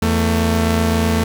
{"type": "tone pair together", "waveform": "sawtooth", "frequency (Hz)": [83.76, 223.6], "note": ["E2", "A3"], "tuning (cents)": [28, 28], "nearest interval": "octave + perfect fourth", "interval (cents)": 1700, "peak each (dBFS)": -13, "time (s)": [0.02, 1.24], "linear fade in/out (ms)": 5, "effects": []}